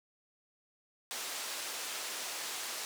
white band-pass noise, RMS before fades -40 dBFS, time 1.11-2.85 s, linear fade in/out 0 ms, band 390 to 8200 Hz, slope 12 dB/octave, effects none

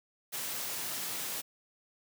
white high-pass noise, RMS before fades -37 dBFS, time 0.32-1.42 s, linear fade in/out 20 ms, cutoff 110 Hz, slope 48 dB/octave, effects none

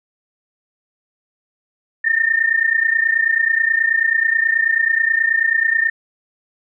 sine tone pair together, 1795.7 / 1825 Hz, A6 / A#6, +35 / -37 cents, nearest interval unison, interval 28 cents, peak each -17 / -16 dBFS, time 2.04-5.9 s, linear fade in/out 10 ms, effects none

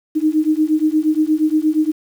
sine beating tone pair, 305.8 / 314.3 Hz, D#4 / D#4, -30 / +18 cents, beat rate 8.5 Hz, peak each -16 dBFS, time 0.15-1.92 s, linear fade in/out 20 ms, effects 7-bit

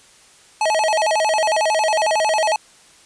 square tone with vibrato, 739 Hz, F#5, 2 cents flat, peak -16 dBFS, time 0.61-2.56 s, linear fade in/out 2 ms, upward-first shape square, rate 11 Hz, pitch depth 260 cents each way, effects white hiss -49 dBFS RMS until 3.05 s + resampled to 22050 Hz

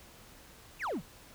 triangle exponential sweep, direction down, 2960 to 126.2 Hz, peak -30 dBFS, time 0.79-1.02 s, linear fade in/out 50 ms, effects pink hiss -55 dBFS RMS until 1.34 s

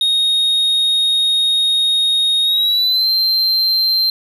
triangle tone with pitch glide, 3729 to 4138 Hz, A#7 to C8, 0 to -20 cents, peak -11 dBFS, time 0.01-4.1 s, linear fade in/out 2 ms, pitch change +180 cents, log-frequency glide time 2.43-3.09 s, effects none

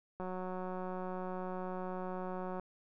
click train, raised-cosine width 1 ms, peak -28 dBFS, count 442, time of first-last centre 0.2-2.597 s, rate 184 Hz, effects none

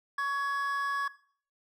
triangle tone pair together, 1119.9 / 1678 Hz, C#6 / G#6, +17 / +17 cents, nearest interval perfect fifth, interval 700 cents, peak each -28 / -29 dBFS, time 0.18-1.08 s, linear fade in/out 5 ms, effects noise-tail reverb RT60 0.5 s tail -17 dB re dry + tanh soft clip ceiling -21 dBFS

